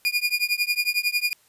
30% pulse tone with tremolo, 2433 Hz, D#7, 39 cents flat, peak -15 dBFS, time 0.05-1.33 s, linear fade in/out 0 ms, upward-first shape triangle, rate 11 Hz, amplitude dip 100%, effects white hiss -60 dBFS RMS until 1.48 s + resampled to 32000 Hz

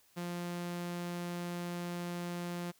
sawtooth tone, 174.61 Hz, F3, in tune, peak -33 dBFS, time 0.16-2.72 s, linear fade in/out 20 ms, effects white hiss -67 dBFS RMS until 2.79 s

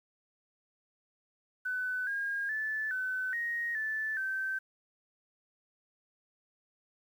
sine tone with pitch steps, 1504 / 1623 / 1744 / 1515 / 1875 / 1751 / 1548 Hz, F#6 / G#6 / A6 / F#6 / A#6 / A6 / G6, +28 / -40 / -16 / +40 / +10 / -9 / -22 cents, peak -31 dBFS, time 1.65-4.59 s, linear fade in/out 10 ms, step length 420 ms, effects 10-bit

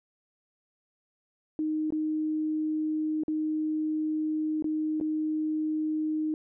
sine tone with dropouts, 310 Hz, D#4, 6 cents flat, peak -26 dBFS, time 1.59-6.34 s, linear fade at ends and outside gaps 1 ms, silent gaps 1.905-1.923 / 3.235-3.281 / 4.624-4.643 / 5.001-5.011 s, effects none

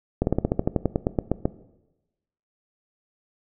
slowing click train, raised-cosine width 2 ms, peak -7 dBFS, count 15, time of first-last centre 0.22-1.455 s, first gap 51 ms, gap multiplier 1.08, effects noise-tail reverb RT60 1.0 s tail -17 dB re dry

